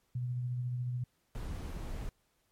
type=tone with tremolo; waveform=sine; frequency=123.7 Hz; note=B2; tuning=3 cents sharp; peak=-31 dBFS; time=0.15-1.04 s; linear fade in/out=5 ms; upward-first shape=triangle; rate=14 Hz; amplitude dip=30%
type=noise; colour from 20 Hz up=brown; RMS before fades=-39 dBFS; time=1.35-2.09 s; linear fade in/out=0 ms
effects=pink hiss -75 dBFS RMS until 2.51 s + MP3 64 kbps